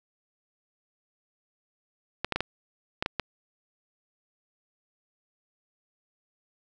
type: clicks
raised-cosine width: 0.3 ms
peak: -11 dBFS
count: 7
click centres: 2.246 / 2.323 / 2.36 / 2.406 / 3.025 / 3.061 / 3.197 s
effects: none